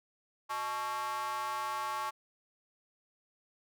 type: tone with high-pass filter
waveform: square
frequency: 123.47 Hz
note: B2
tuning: in tune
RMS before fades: -36 dBFS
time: 0.49-2.11 s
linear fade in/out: 20 ms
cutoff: 1000 Hz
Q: 8.9
effects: none